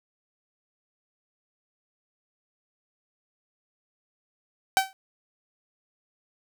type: tone with exponential decay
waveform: sawtooth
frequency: 769 Hz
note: G5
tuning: 33 cents flat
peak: -11 dBFS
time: 4.77-4.93 s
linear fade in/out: 0 ms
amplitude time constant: 33 ms
effects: none